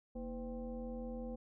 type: tone with frequency modulation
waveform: sine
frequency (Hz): 233.1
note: A#3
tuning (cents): 0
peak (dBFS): -40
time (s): 0.15-1.36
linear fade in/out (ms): 10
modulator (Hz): 276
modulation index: 1.2
effects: none